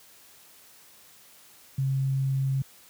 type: tone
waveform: sine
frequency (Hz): 134.7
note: C#3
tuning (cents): -49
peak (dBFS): -23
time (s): 1.78-2.62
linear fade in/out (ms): 5
effects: white hiss -54 dBFS RMS until 2.89 s + high-pass 60 Hz 12 dB/octave